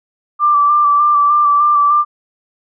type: tone with vibrato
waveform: sine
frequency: 1174.7 Hz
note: D6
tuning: in tune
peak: -8 dBFS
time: 0.39-2.05 s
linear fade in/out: 50 ms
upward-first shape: square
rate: 3.3 Hz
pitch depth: 20 cents each way
effects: none